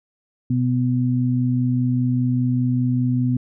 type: tone pair together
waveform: sine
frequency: 125 / 250 Hz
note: B2 / B3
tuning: +21 / +21 cents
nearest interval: octave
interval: 1200 cents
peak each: -19 / -20 dBFS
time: 0.5-3.37 s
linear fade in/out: 5 ms
effects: none